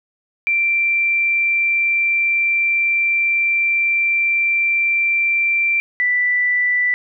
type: tone pair in turn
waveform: sine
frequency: 2354 / 1976.6 Hz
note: D7 / B6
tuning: +3 / +1 cents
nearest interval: minor third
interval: 302 cents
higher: first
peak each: -14 dBFS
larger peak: neither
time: 0.47-5.8 / 6-6.94 s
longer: first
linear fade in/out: 0 ms
effects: none